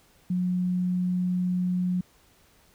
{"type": "tone", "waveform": "sine", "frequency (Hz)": 180.7, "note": "F#3", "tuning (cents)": -41, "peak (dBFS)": -23, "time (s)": [0.3, 2.01], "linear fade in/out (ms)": 5, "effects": ["pink hiss -60 dBFS RMS until 2.74 s"]}